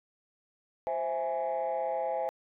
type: chord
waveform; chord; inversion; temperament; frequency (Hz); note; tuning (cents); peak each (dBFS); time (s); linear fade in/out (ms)
sine; C augmented; none; equal; 523.3 / 659.3 / 830.6; C5 / E5 / G#5; 0 / 0 / 0; -32; 0.87-2.29; 0
effects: tanh soft clip ceiling -24 dBFS